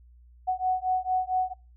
sine beating tone pair, 740 / 744.4 Hz, F#5 / F#5, 0 / +10 cents, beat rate 4.4 Hz, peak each -27 dBFS, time 0.47-1.54 s, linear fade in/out 20 ms, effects noise-tail reverb RT60 0.3 s tail -25 dB re dry + added 60 Hz sine -51 dBFS peak until 1.76 s

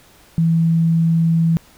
sine tone, 164.81 Hz, E3, in tune, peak -12 dBFS, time 0.38-1.57 s, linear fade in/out 0 ms, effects pink hiss -49 dBFS RMS until 1.77 s

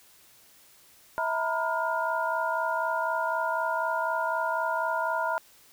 sine tone cluster, 648 / 925 / 989 / 1418 Hz, E5 / A#5 / B5 / F6, -30 / -14 / +2 / +26 cents, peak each -31 dBFS, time 1.18-5.38 s, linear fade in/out 0 ms, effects white hiss -57 dBFS RMS until 5.72 s

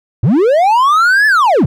triangle linear two-way sweep, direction up then down, 89.5 to 1760 to 89.5 Hz, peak -5 dBFS, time 0.23-1.66 s, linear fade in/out 5 ms, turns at 1.27 s, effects none

